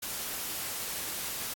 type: noise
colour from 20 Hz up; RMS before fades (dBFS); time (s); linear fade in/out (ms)
white; -36; 0.02-1.54; 10
effects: AAC 64 kbps